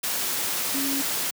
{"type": "tone in noise", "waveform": "sine", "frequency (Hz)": 274.8, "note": "C#4", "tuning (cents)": -15, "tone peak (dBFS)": -27, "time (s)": [0.74, 1.02], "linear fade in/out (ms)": 10, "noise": "white", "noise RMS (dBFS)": -27, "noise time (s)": [0.03, 1.31], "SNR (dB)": -3, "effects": ["high-pass 150 Hz 12 dB/octave"]}